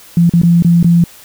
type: tone with dropouts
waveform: sine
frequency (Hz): 170.9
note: F3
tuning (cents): -37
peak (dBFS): -5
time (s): 0.17-1.04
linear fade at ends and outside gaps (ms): 2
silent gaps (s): 0.295-0.336 / 0.417-0.433 / 0.624-0.647 / 0.829-0.844
effects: white hiss -39 dBFS RMS until 1.24 s